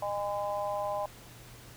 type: harmonic tone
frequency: 203.8 Hz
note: G#3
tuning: 32 cents flat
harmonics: 3 / 4 / 5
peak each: -33 / -35 / -37 dBFS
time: 0.02-1.06 s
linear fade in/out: 5 ms
effects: added 119 Hz sine -53 dBFS peak until 1.76 s + pink hiss -52 dBFS RMS until 1.76 s